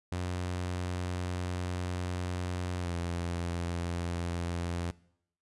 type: tone with pitch glide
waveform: sawtooth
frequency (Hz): 90 to 86.23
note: F#2 to F2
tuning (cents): -47 to -21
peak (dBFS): -28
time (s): 0.12-4.91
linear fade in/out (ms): 0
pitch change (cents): -74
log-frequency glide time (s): 2.8-2.9
effects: noise-tail reverb RT60 0.7 s tail -21 dB re dry + resampled to 24000 Hz